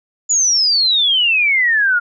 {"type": "exponential sweep", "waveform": "sine", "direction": "down", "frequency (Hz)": [7040, 1396.9], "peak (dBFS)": -11, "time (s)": [0.29, 2], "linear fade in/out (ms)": 20, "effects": []}